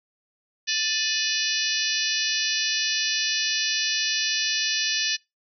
harmonic tone with a mistuned harmonic, 587.3 Hz, D5, in tune, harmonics 3 / 4 / 5 / 6 / 7 / 8 / 9 / 10, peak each -31 / -31 / -31 / -31 / -31 / -31 / -31 / -31 dBFS, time 0.67-5.17 s, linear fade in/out 20 ms, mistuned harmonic 4, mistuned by +110 cents, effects noise-tail reverb RT60 0.2 s tail -23 dB re dry

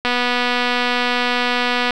click train, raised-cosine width 0.3 ms, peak -3 dBFS, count 456, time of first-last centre 0.05-1.907 s, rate 245 Hz, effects none

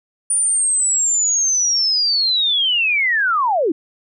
sine linear sweep, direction down, 9430 to 283.7 Hz, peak -14 dBFS, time 0.3-3.72 s, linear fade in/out 5 ms, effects none

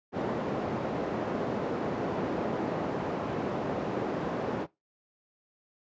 white band-pass noise, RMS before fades -32 dBFS, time 0.12-4.67 s, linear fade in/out 50 ms, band 150 to 560 Hz, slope 12 dB/octave, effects noise-tail reverb RT60 0.2 s tail -20 dB re dry + resampled to 16000 Hz

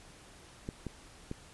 clicks, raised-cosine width 3 ms, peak -24 dBFS, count 3, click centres 0.689 / 0.867 / 1.314 s, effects pink hiss -55 dBFS RMS until 1.53 s + resampled to 24000 Hz

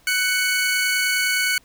sawtooth tone pair together, 1493.2 / 2225 Hz, F#6 / C#7, +15 / +6 cents, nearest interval perfect fifth, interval 691 cents, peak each -18 dBFS, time 0.07-1.58 s, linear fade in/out 2 ms, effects pink hiss -56 dBFS RMS until 1.64 s

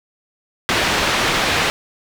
white low-pass noise, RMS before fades -18 dBFS, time 0.69-1.7 s, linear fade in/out 0 ms, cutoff 3000 Hz, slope 12 dB/octave, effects none

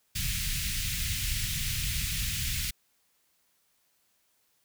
pink band-stop noise, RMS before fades -31 dBFS, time 0.15-2.71 s, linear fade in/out 10 ms, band 150 to 2100 Hz, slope 24 dB/octave, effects white hiss -71 dBFS RMS until 4.64 s

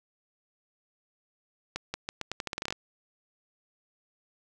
accelerating click train, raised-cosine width 0.2 ms, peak -15 dBFS, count 14, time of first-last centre 1.76-2.725 s, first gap 180 ms, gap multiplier 0.83, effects none

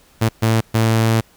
sawtooth tone bursts at uneven times, 112.4 Hz, A2, 37 cents sharp, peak -9 dBFS, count 3, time 0.21-0.29 / 0.42-0.61 / 0.74-1.21 s, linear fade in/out 10 ms, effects pink hiss -52 dBFS RMS until 1.36 s

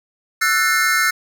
square chord, F# half-diminished seventh, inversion third, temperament just, 1332 / 1480 / 1776 / 2131 Hz, E6 / F#6 / A6 / C7, +18 / 0 / +16 / +31 cents, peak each -21 dBFS, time 0.41-1.11 s, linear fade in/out 10 ms, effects none

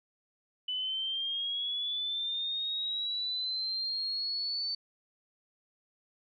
sine linear sweep, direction up, 2987 to 4535 Hz, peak -31 dBFS, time 0.68-4.75 s, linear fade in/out 5 ms, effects none

